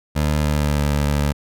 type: tone with pitch glide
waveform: 20% pulse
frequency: 75.2 to 72.64 Hz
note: D2 to D2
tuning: +42 to -18 cents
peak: -12 dBFS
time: 0.15-1.33 s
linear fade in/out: 20 ms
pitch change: -60 cents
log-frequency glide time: 0.39-0.84 s
effects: none